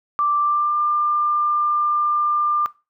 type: tone with pitch glide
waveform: sine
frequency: 1174.7 to 1195.2 Hz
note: D6 to D6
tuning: 0 to +30 cents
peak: -16 dBFS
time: 0.19-2.66 s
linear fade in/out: 0 ms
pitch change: +30 cents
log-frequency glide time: 0.38-0.78 s
effects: noise-tail reverb RT60 0.3 s tail -20 dB re dry